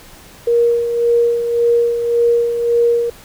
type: tone with tremolo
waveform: sine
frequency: 471.4 Hz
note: A#4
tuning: 19 cents sharp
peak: -9 dBFS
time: 0.47-3.1 s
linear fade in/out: 5 ms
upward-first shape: sine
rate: 1.8 Hz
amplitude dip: 55%
effects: pink hiss -41 dBFS RMS until 3.24 s